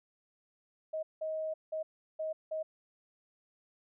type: tone bursts at uneven times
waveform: sine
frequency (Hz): 630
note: D#5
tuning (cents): +21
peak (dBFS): -33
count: 5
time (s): 0.93-1.03 / 1.21-1.54 / 1.72-1.83 / 2.19-2.33 / 2.51-2.63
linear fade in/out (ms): 10
effects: none